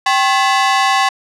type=ring-modulated tone; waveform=sawtooth; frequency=930 Hz; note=A#5; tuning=4 cents flat; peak=-4 dBFS; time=0.06-1.09 s; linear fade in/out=5 ms; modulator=148 Hz; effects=low-pass 6000 Hz 12 dB/octave